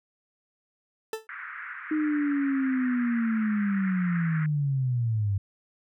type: tone with exponential decay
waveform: 40% pulse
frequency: 441.1 Hz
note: A4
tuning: 4 cents sharp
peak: -25 dBFS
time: 1.13-1.27 s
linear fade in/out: 2 ms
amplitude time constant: 30 ms
type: band-pass noise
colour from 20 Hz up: pink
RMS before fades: -39 dBFS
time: 1.29-4.46 s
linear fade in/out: 2 ms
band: 1300 to 2000 Hz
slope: 48 dB/octave
type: linear sweep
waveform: sine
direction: down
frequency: 311.1 to 96.1 Hz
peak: -23 dBFS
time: 1.91-5.38 s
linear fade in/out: 5 ms
effects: none